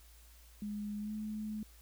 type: tone with pitch glide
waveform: sine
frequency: 207.7 to 213.9 Hz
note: G#3 to A3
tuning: 0 to -49 cents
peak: -37 dBFS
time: 0.62-1.63 s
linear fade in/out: 2 ms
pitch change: +51 cents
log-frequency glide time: 0.99-1.13 s
effects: added 57 Hz sine -57 dBFS peak until 1.81 s + white hiss -63 dBFS RMS until 1.81 s